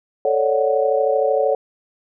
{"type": "chord", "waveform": "sine", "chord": "D major seventh", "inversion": "second", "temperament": "equal", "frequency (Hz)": [440, 554.4, 587.3, 740], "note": ["A4", "C#5", "D5", "F#5"], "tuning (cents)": [0, 0, 0, 0], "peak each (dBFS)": [-20, -18, -23, -23], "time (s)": [0.25, 1.55], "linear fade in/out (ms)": 2, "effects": []}